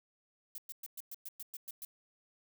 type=noise bursts; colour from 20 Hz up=violet; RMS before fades=-44 dBFS; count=10; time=0.55-1.85 s; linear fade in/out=2 ms; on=31 ms; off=110 ms; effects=none